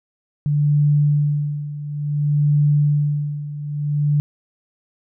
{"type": "tone with tremolo", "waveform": "sine", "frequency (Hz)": 146.83, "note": "D3", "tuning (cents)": 0, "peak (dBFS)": -12, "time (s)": [0.46, 4.2], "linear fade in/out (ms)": 0, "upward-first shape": "sine", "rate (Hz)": 0.57, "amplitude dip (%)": 80, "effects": []}